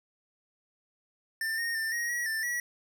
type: tone with pitch steps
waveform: square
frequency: 1789 / 1851 / 1790 / 1883 / 1916 / 1778 / 1929 Hz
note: A6 / A#6 / A6 / A#6 / A#6 / A6 / B6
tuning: +28 / -13 / +29 / +17 / +47 / +18 / -41 cents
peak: -30 dBFS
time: 1.41-2.6 s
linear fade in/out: 2 ms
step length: 170 ms
effects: none

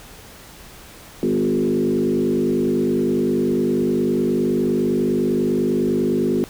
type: tone with frequency modulation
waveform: sine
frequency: 303.6 Hz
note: D#4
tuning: 42 cents flat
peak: -16 dBFS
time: 1.23-6.44 s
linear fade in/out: 0 ms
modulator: 49.9 Hz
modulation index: 2.3
effects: pink hiss -42 dBFS RMS until 6.49 s

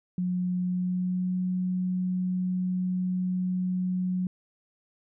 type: tone with pitch glide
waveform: sine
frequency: 180.6 to 183.02 Hz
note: F#3 to F#3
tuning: -42 to -19 cents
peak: -25 dBFS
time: 0.18-4.27 s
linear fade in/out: 2 ms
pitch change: +23 cents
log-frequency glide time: 0.61-1.37 s
effects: none

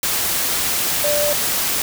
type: tone in noise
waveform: sine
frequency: 589 Hz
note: D5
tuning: 5 cents sharp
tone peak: -18 dBFS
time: 1.04-1.33 s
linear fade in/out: 2 ms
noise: white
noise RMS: -20 dBFS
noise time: 0.03-1.82 s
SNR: -1 dB
effects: none

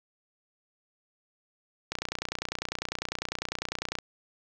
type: click train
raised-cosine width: 0.2 ms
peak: -13 dBFS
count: 63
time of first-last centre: 1.92-3.987 s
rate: 30 Hz
effects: none

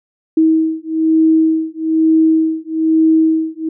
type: beating tone pair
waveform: sine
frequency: 319.1 / 320.2 Hz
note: D#4 / D#4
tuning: +44 / +50 cents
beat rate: 1.1 Hz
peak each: -13 dBFS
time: 0.37-3.69 s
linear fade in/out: 5 ms
effects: none

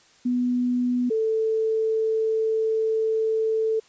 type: tone pair in turn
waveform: sine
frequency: 246.9 / 442 Hz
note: B3 / A4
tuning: 0 / +8 cents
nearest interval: minor seventh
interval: 1008 cents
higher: second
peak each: -20 / -20 dBFS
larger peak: neither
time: 0.25-1.1 / 1.1-3.8 s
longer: second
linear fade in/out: 10 ms
effects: white hiss -56 dBFS RMS until 3.88 s + resampled to 16000 Hz

